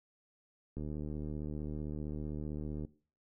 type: click train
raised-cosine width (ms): 3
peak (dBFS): -28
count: 158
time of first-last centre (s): 0.77-2.849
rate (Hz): 75.5
effects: noise-tail reverb RT60 0.4 s tail -19 dB re dry